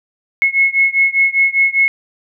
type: beating tone pair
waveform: sine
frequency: 2178 / 2183 Hz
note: C#7 / C#7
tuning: -31 / -27 cents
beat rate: 5 Hz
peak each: -13 / -14 dBFS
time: 0.42-1.88 s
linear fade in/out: 0 ms
effects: none